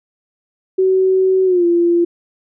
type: tone with pitch glide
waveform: sine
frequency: 377.1 to 343.8 Hz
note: F#4 to F4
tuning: +33 to -27 cents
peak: -10 dBFS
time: 0.78-2.05 s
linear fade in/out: 10 ms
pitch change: -160 cents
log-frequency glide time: 1.45-1.65 s
effects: none